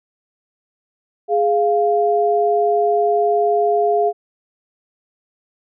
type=tone pair together; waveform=sine; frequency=416 / 697.1 Hz; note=G#4 / F5; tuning=+3 / -3 cents; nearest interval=major sixth; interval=894 cents; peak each=-16 dBFS; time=1.28-4.13 s; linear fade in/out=50 ms; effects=none